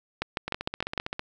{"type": "two click trains", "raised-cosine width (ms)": 0.3, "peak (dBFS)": [-15, -11], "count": [12, 6], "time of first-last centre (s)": [[0.48, 1.194], [0.22, 0.978]], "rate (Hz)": [15.4, 6.6], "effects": []}